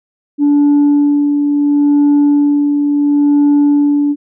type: tone with tremolo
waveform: sine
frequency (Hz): 289.5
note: D4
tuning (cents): -25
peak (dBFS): -4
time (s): 0.38-4.16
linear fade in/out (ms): 50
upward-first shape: sine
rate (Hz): 0.72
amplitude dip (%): 45
effects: tanh soft clip ceiling -5 dBFS